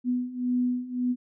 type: beating tone pair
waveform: sine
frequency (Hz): 246.9 / 248.7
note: B3 / B3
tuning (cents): 0 / +12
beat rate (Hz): 1.8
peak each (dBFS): -29 / -26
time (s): 0.04-1.16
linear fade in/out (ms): 50
effects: none